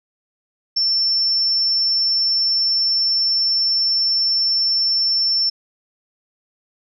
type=tone; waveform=sine; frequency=5390 Hz; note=E8; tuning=38 cents sharp; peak=-15 dBFS; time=0.76-5.5 s; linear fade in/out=10 ms; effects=none